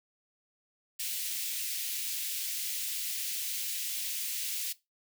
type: high-pass noise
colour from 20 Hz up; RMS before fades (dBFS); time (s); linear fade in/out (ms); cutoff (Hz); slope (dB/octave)
white; -35; 0.99-4.73; 10; 2300; 24
effects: noise-tail reverb RT60 0.2 s tail -18 dB re dry